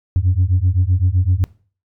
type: beating tone pair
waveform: sine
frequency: 87.6 / 95.4 Hz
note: F2 / G2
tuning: +6 / -47 cents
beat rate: 7.8 Hz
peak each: -14 dBFS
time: 0.16-1.44 s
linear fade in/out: 0 ms
effects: noise-tail reverb RT60 0.4 s tail -22 dB re dry + tanh soft clip ceiling -8 dBFS